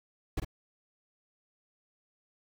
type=noise with echo; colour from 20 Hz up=brown; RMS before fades=-31 dBFS; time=0.37-0.4 s; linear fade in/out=5 ms; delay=48 ms; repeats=1; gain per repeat=-6 dB; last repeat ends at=0.448 s; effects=none